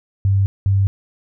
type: tone pair in turn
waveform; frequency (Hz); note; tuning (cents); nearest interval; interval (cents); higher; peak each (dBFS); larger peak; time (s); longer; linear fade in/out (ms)
sine; 98 / 98; G2 / G2; 0 / 0; unison; 0; neither; -12; neither; 0.25-0.46 / 0.66-0.87; neither; 0
effects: none